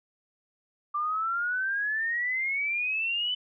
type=exponential sweep; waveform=sine; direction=up; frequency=1174.7 to 3023 Hz; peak=-26 dBFS; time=0.94-3.35 s; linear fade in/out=10 ms; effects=none

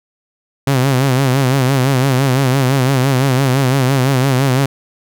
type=tone with vibrato; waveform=sawtooth; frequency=132.4 Hz; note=C3; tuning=21 cents sharp; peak=-7 dBFS; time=0.67-4.66 s; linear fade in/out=5 ms; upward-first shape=sine; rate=5.9 Hz; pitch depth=94 cents each way; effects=none

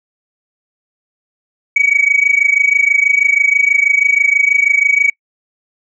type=tone with amplitude modulation; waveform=sine; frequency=2262 Hz; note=C#7; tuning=34 cents sharp; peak=-4 dBFS; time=1.76-5.1 s; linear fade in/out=5 ms; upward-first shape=sine; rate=26.2 Hz; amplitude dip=90%; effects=noise-tail reverb RT60 0.1 s tail -24 dB re dry + tanh soft clip ceiling -3 dBFS

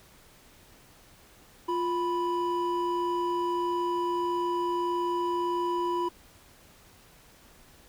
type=tone pair together; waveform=triangle; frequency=349.8 / 987.8 Hz; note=F4 / B5; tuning=+3 / 0 cents; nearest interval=octave + tritone; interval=1797 cents; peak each=-27 dBFS; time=1.68-6.09 s; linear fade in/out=10 ms; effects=pink hiss -56 dBFS RMS until 7.88 s

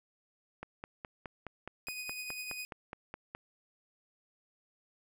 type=click train; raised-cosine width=0.5 ms; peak=-26 dBFS; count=14; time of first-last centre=0.63-3.35 s; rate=4.78 Hz
type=tone with tremolo; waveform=sawtooth; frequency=2492 Hz; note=D#7; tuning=2 cents sharp; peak=-34 dBFS; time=1.87-2.65 s; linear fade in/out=0 ms; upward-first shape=triangle; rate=9.9 Hz; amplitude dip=45%
effects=none

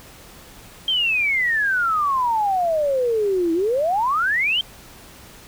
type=exponential two-way sweep; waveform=sine; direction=down then up; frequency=3200 to 322.3 to 3200 Hz; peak=-17 dBFS; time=0.88-4.61 s; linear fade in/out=2 ms; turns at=3.53 s; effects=pink hiss -44 dBFS RMS until 5.47 s

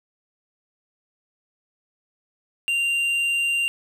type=tone with tanh clipping; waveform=triangle; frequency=2779 Hz; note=F7; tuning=9 cents flat; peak=-21 dBFS; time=2.68-3.68 s; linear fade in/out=0 ms; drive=10 dB; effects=none

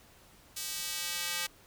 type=tone with high-pass filter sweep; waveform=square; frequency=174.61 Hz; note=F3; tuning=in tune; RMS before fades=-36 dBFS; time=0.56-1.47 s; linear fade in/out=10 ms; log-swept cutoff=5100 to 2100 Hz; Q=0.7; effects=pink hiss -59 dBFS RMS until 1.66 s

